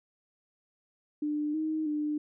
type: tone with pitch steps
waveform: sine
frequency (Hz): 298.4 / 313.2 / 299.5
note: D4 / D#4 / D4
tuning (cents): +28 / +11 / +34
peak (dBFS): -28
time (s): 1.22-2.18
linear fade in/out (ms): 5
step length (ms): 320
effects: none